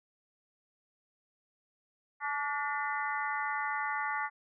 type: harmonic tone with a mistuned harmonic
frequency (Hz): 288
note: D4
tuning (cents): -34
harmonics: 3 / 4 / 5 / 6 / 7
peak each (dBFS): -36 / -37 / -38 / -39 / -39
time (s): 2.2-4.3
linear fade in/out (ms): 50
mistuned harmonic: 6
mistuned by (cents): +67
effects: none